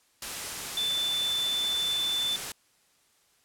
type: tone in noise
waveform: sine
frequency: 3520 Hz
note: A7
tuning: in tune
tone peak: -26 dBFS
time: 0.77-2.36 s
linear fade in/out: 2 ms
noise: white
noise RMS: -35 dBFS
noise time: 0.22-2.52 s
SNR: +6 dB
effects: white hiss -66 dBFS RMS until 3.44 s + low-pass 11000 Hz 12 dB/octave